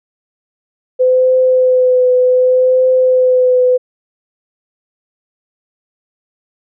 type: tone with vibrato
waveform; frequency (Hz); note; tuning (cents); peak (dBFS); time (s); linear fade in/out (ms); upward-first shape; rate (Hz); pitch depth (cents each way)
sine; 508; B4; +49; -7; 0.99-3.78; 20; triangle; 0.66; 21
effects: none